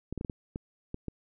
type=clicks; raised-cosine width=3 ms; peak=-22 dBFS; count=8; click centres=0.126 / 0.177 / 0.211 / 0.248 / 0.298 / 0.559 / 0.944 / 1.083 s; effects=none